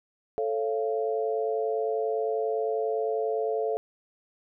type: chord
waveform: sine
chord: A augmented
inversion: none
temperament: just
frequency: 440 / 550 / 687.5 Hz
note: A4 / C#5 / E#5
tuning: 0 / -14 / -27 cents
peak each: -27 / -33 / -31 dBFS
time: 0.38-3.77 s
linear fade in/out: 0 ms
effects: none